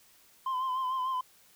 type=tone with vibrato; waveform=sine; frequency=1033 Hz; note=C6; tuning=22 cents flat; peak=-26 dBFS; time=0.46-1.21 s; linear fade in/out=5 ms; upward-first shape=sine; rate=6.7 Hz; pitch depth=44 cents each way; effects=tanh soft clip ceiling -28 dBFS + white hiss -61 dBFS RMS until 1.55 s